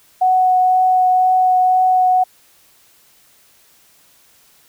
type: tone with vibrato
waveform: sine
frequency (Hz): 740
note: F#5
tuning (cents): 0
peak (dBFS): -10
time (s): 0.21-2.24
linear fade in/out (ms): 10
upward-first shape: triangle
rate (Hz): 2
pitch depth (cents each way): 9
effects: white hiss -52 dBFS RMS until 4.68 s